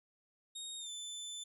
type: tone with pitch glide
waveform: 25% pulse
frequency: 3729 to 3520 Hz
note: A#7 to A7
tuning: 0 to 0 cents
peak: -38 dBFS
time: 0.55-1.44 s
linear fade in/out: 10 ms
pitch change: -100 cents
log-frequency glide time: 0.78-0.9 s
effects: none